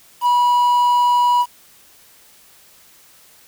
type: tone with quantisation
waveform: triangle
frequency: 974 Hz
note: B5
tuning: 24 cents flat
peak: -10 dBFS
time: 0.21-1.46 s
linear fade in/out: 50 ms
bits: 6
effects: white hiss -49 dBFS RMS until 3.47 s